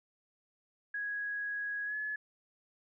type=tone with pitch glide; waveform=sine; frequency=1661.2 to 1706.9 Hz; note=G#6 to G#6; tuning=0 to +47 cents; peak=-34 dBFS; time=0.94-2.16 s; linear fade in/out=5 ms; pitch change=+47 cents; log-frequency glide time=1.85-1.95 s; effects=none